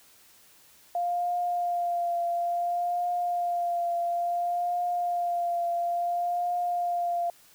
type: tone with vibrato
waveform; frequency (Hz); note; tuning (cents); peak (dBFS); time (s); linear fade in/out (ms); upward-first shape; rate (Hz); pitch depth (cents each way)
sine; 698.5; F5; 0; -25; 0.95-7.3; 2; triangle; 0.58; 24
effects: white hiss -57 dBFS RMS until 7.54 s